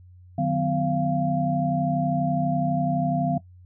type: tone cluster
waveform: sine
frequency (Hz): 151.8 / 183.9 / 252.5 / 691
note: D#3 / F#3 / B3 / F5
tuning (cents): -42 / -10 / +39 / -19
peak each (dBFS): -25 / -28 / -27 / -26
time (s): 0.38-3.38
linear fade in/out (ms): 5
effects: noise-tail reverb RT60 0.1 s tail -17 dB re dry + added 90 Hz sine -46 dBFS peak until 3.65 s